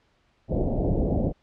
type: low-pass noise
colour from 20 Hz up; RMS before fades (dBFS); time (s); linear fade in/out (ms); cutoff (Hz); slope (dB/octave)
pink; -24; 0.48-1.33; 50; 690; 48
effects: pink hiss -66 dBFS RMS until 1.42 s + low-pass 4000 Hz 12 dB/octave